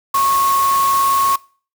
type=tone in noise; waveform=sine; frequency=1097 Hz; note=C#6; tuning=18 cents flat; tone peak=-13 dBFS; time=0.14-1.36 s; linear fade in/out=5 ms; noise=white; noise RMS=-25 dBFS; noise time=0.14-1.36 s; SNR=+9 dB; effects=noise-tail reverb RT60 0.4 s tail -22 dB re dry